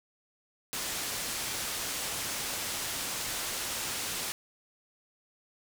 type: low-pass noise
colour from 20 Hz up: white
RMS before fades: -35 dBFS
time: 0.73-4.32 s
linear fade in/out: 0 ms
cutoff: 10000 Hz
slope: 12 dB/octave
effects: none